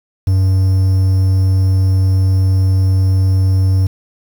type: tone with quantisation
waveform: triangle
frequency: 94.7 Hz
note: F#2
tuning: 41 cents sharp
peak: -7 dBFS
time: 0.27-3.87 s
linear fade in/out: 5 ms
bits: 6
effects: none